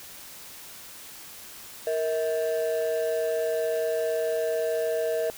triangle ring-modulated tone, 554.4 Hz, C#5, in tune, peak -19 dBFS, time 1.87-5.3 s, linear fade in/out 0 ms, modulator 87.7 Hz, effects white hiss -44 dBFS RMS until 5.37 s

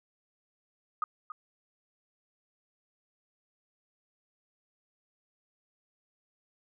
sine tone with echo, 1239 Hz, D#6, 8 cents flat, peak -27 dBFS, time 1.02-1.04 s, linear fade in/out 2 ms, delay 280 ms, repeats 1, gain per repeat -11 dB, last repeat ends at 1.32 s, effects none

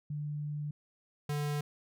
sine / square tone pair in turn, 148.1 / 146.82 Hz, D3 / D3, +15 / 0 cents, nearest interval unison, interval 15 cents, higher first, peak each -34 / -32 dBFS, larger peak second, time 0.1-0.71 / 1.29-1.61 s, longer first, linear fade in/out 5 ms, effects none

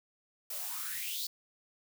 blue noise with high-pass filter sweep, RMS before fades -38 dBFS, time 0.5-1.27 s, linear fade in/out 5 ms, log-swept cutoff 490 to 4600 Hz, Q 5.9, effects none

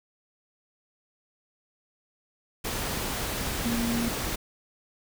sine tone in noise, 233.9 Hz, A#3, 6 cents sharp, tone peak -26 dBFS, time 3.65-4.09 s, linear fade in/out 10 ms, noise pink, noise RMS -31 dBFS, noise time 2.64-4.36 s, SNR +2 dB, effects none

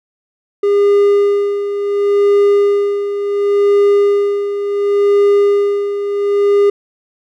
triangle tone with tremolo, 405.3 Hz, G#4, 42 cents flat, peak -5 dBFS, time 0.63-6.7 s, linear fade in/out 5 ms, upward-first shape sine, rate 0.7 Hz, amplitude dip 65%, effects none

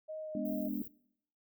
sine tone with vibrato, 622.3 Hz, D#5, in tune, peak -39 dBFS, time 0.08-0.69 s, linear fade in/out 20 ms, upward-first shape sine, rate 2.8 Hz, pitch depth 10 cents each way
sine chord, G# diminished, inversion none, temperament equal, 207.7 / 246.9 / 293.7 Hz, G#3 / B3 / D4, 0 / 0 / 0 cents, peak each -38 dBFS, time 0.35-0.82 s, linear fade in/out 2 ms
white band-stop noise, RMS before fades -48 dBFS, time 0.45-0.88 s, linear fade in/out 5 ms, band 510 to 15000 Hz, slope 48 dB/octave
effects noise-tail reverb RT60 0.7 s tail -22 dB re dry

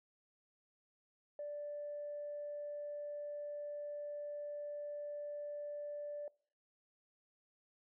sine tone, 586 Hz, D5, 4 cents flat, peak -40 dBFS, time 1.39-6.28 s, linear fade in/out 2 ms, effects noise-tail reverb RT60 0.5 s tail -24 dB re dry + tanh soft clip ceiling -36 dBFS

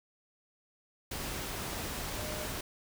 sine tone in noise, 610 Hz, D#5, 34 cents flat, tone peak -42 dBFS, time 2.18-2.46 s, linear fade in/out 5 ms, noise pink, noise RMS -38 dBFS, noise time 1.11-2.61 s, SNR -7 dB, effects none

